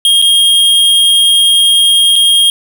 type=tone with dropouts; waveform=square; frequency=3242 Hz; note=G#7; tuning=42 cents flat; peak=-6 dBFS; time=0.05-2.5 s; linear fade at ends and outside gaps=1 ms; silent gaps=0.217-0.223 / 2.157-2.161 s; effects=none